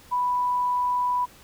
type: tone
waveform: sine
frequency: 987.8 Hz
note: B5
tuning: in tune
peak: -21 dBFS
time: 0.11-1.26 s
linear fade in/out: 20 ms
effects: pink hiss -51 dBFS RMS until 1.43 s